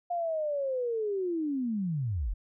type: linear sweep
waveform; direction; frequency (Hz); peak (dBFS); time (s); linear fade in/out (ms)
sine; down; 710 to 36; -28; 0.1-2.34; 10
effects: none